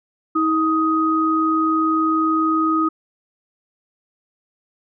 sine tone pair together, 319 / 1252 Hz, D#4 / D#6, +43 / +10 cents, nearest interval 2 octaves, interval 2367 cents, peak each -18 dBFS, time 0.35-2.89 s, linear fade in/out 10 ms, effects none

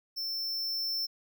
square tone with level ramp, 5350 Hz, E8, 25 cents sharp, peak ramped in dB -33 to -30 dBFS, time 0.16-1.07 s, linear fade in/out 20 ms, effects none

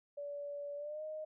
sine tone with pitch glide, 575 to 619.8 Hz, D5 to D#5, -37 to -7 cents, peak -40 dBFS, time 0.17-1.25 s, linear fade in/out 10 ms, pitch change +130 cents, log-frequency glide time 0.76-1.03 s, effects none

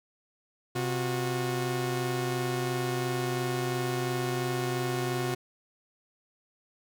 sawtooth tone pair together, 128.73 / 363.3 Hz, C3 / F#4, -28 / -32 cents, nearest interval octave + tritone, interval 1796 cents, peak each -27 dBFS, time 0.75-5.35 s, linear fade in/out 10 ms, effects none

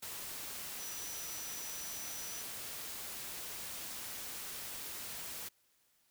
sine tone in noise, 5900 Hz, F#8, 6 cents flat, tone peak -46 dBFS, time 0.79-2.42 s, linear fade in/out 10 ms, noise white, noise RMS -44 dBFS, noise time 0.02-5.49 s, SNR -5 dB, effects white hiss -73 dBFS RMS until 6.1 s

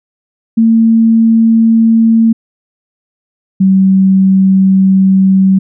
sine tone pair in turn, 226 / 191.19 Hz, A3 / G3, +47 / -43 cents, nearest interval minor third, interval 290 cents, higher first, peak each -4 dBFS, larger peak neither, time 0.57-2.33 / 3.6-5.59 s, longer second, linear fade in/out 10 ms, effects none

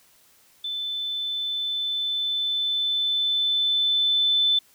sine tone with level ramp, 3520 Hz, A7, in tune, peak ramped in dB -27 to -17 dBFS, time 0.64-4.59 s, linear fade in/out 5 ms, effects white hiss -58 dBFS RMS until 4.74 s

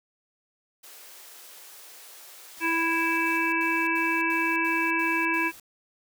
white high-pass noise, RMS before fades -47 dBFS, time 0.83-3.38 s, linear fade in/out 10 ms, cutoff 350 Hz, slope 24 dB/octave
white noise bursts, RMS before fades -48 dBFS, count 9, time 2.57-5.598 s, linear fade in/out 0 ms, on 260 ms, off 86 ms
harmonic tone, 329.6 Hz, E4, in tune, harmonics 1 / 3 / 5 / 7 / 8, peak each -29 / -29 / -29 / -29 / -29 dBFS, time 2.6-5.52 s, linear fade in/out 50 ms
effects none

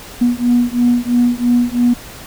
sine beating tone pair, 240.9 / 243.9 Hz, B3 / B3, -43 / -21 cents, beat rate 3 Hz, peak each -13 / -13 dBFS, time 0.21-1.94 s, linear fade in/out 10 ms, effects tanh soft clip ceiling -4 dBFS + pink hiss -34 dBFS RMS until 2.26 s

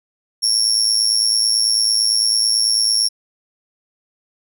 35% pulse tone with amplitude modulation, 5490 Hz, F8, 31 cents flat, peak -8 dBFS, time 0.42-3.09 s, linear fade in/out 20 ms, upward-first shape sine, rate 109 Hz, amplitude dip 75%, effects none

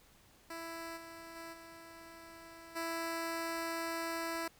10% pulse tone with level steps, 331.1 Hz, E4, 8 cents sharp, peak -34 / -40 / -37 / -43 / -28 dBFS, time 0.5-4.48 s, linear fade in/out 5 ms, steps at 0.96 / 1.35 / 1.52 / 2.75 s, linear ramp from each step 20 ms, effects pink hiss -64 dBFS RMS until 4.59 s

